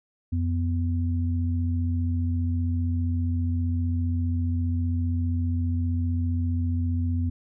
sine tone pair together, 88 / 248.9 Hz, F2 / B3, +14 / +14 cents, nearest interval octave + tritone, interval 1800 cents, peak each -23 / -30 dBFS, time 0.32-7.3 s, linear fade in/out 10 ms, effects none

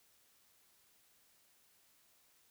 silence, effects white hiss -70 dBFS RMS until 2.5 s

